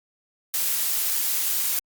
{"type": "noise", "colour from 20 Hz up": "blue", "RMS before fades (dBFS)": -24, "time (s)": [0.54, 1.79], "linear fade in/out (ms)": 0, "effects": ["Opus 48 kbps"]}